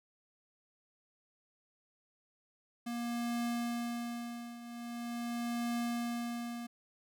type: tone with tremolo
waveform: square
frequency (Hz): 237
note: A#3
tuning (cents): +29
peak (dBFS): -33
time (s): 2.86-6.67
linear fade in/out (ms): 10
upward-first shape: triangle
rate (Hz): 0.43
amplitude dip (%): 80
effects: none